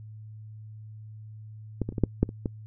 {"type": "clicks", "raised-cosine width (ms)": 3, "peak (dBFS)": [-14, -18, -26, -17, -7, -7, -23, -15], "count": 8, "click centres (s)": [1.817, 1.89, 1.924, 1.982, 2.037, 2.23, 2.291, 2.458], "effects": ["noise-tail reverb RT60 0.1 s tail -26 dB re dry", "added 108 Hz sine -41 dBFS peak until 2.66 s"]}